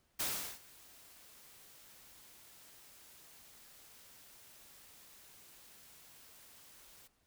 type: noise with ADSR envelope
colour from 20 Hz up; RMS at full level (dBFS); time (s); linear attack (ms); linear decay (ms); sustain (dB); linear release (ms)
white; -35; 0.19-7.08; 13; 380; -24; 16
effects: pink hiss -75 dBFS RMS until 7.26 s